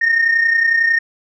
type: tone pair together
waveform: sine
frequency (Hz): 1833.7 / 1864.7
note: A#6 / A#6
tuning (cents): -29 / 0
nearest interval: unison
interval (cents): 29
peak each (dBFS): -11 / -17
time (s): 0.01-0.99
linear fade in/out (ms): 10
effects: tanh soft clip ceiling -8 dBFS